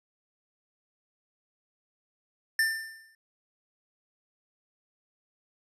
square tone with exponential decay, 1788 Hz, A6, 27 cents sharp, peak -21 dBFS, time 2.59-3.15 s, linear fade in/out 2 ms, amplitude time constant 120 ms, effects resampled to 32000 Hz

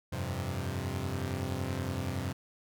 sawtooth chord, F suspended second, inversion none, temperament equal, 87.31 / 98 / 130.81 Hz, F2 / G2 / C3, 0 / 0 / 0 cents, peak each -33 dBFS, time 0.12-2.33 s, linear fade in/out 10 ms, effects none

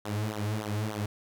sawtooth tone with flanger, 106 Hz, G#2, 36 cents sharp, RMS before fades -32 dBFS, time 0.05-1.06 s, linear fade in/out 5 ms, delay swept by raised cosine 0.4 to 4.3 ms, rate 3.4 Hz, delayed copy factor -1, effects none

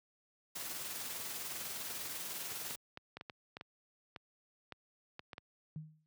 white noise with tremolo, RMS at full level -41 dBFS, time 0.55-2.76 s, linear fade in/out 10 ms, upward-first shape sine, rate 20 Hz, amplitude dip 35%
clicks, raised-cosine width 0.3 ms, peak -29 dBFS, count 12, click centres 2.709 / 2.974 / 3.17 / 3.211 / 3.298 / 3.569 / 3.611 / 4.162 / 4.723 / 5.194 / 5.332 / 5.381 s
sine tone with exponential decay, 155.56 Hz, D#3, in tune, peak -38 dBFS, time 5.76-6.06 s, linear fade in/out 0 ms, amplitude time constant 65 ms
effects high-pass 80 Hz 12 dB/octave

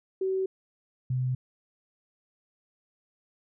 sine tone pair in turn, 380 / 127.65 Hz, F#4 / C3, +46 / -42 cents, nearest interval octave + perfect fifth, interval 1888 cents, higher first, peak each -25 dBFS, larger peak neither, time 0.21-0.46 / 1.1-1.35 s, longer neither, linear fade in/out 5 ms, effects none

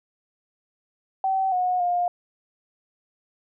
sine tone with pitch steps, 767 / 728 / 708 Hz, G5 / F#5 / F5, -38 / -28 / +23 cents, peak -20 dBFS, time 1.24-2.08 s, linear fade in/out 2 ms, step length 280 ms, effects none

